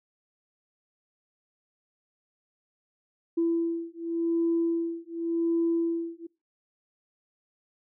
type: beating tone pair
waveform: sine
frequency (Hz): 334 / 334.89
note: E4 / E4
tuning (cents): +23 / +27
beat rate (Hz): 0.89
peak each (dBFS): -27 / -27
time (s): 3.37-6.27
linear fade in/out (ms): 10
effects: noise-tail reverb RT60 0.3 s tail -25 dB re dry + tanh soft clip ceiling -17 dBFS